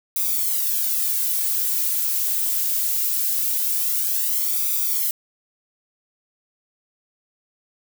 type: noise with flanger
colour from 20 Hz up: violet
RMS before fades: -22 dBFS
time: 0.16-5.11 s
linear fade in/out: 2 ms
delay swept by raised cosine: 0.83 to 3.23 ms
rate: 0.22 Hz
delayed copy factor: +1
effects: none